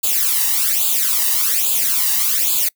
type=noise with flanger; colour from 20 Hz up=blue; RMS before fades=-17 dBFS; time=0.03-2.69 s; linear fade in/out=10 ms; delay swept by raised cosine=0.26 to 1.07 ms; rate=1.2 Hz; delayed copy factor=+0.9; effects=noise-tail reverb RT60 0.1 s tail -25 dB re dry